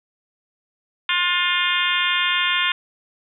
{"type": "harmonic tone with a mistuned harmonic", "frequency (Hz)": 353.5, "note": "F4", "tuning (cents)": 21, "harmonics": [3, 4, 5, 6, 7, 8, 9, 10], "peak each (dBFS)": [-26, -26, -26, -26, -26, -26, -26, -26], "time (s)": [1.09, 2.72], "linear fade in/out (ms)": 2, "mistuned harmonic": 4, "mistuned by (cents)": 23, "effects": []}